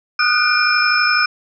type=tone cluster; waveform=sine; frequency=1234 / 1441 / 1493 / 2396 / 5220 Hz; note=D#6 / F#6 / F#6 / D7 / E8; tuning=-15 / -46 / +15 / +34 / -18 cents; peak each=-19 dBFS; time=0.19-1.26 s; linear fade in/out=5 ms; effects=none